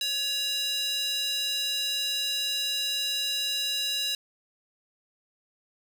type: tone with high-pass filter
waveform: square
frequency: 561 Hz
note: C#5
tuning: 21 cents sharp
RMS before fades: -29 dBFS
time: 0.01-4.15 s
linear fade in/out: 2 ms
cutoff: 3500 Hz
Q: 4.4
effects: none